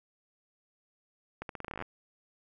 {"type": "accelerating click train", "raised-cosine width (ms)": 0.5, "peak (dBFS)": -23, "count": 14, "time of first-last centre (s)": [1.42, 1.823], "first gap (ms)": 72, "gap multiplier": 0.84, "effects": []}